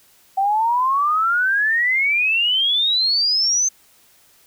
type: exponential sweep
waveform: sine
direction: up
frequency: 763 to 6300 Hz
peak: -15 dBFS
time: 0.37-3.69 s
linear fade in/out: 10 ms
effects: white hiss -54 dBFS RMS until 4.46 s